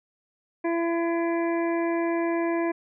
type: harmonic tone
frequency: 336.5 Hz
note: E4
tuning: 36 cents sharp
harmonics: 1 / 2 / 3 / 5 / 6 / 7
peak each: -24 / -30 / -34 / -38 / -40 / -41 dBFS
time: 0.64-2.72 s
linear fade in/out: 10 ms
effects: none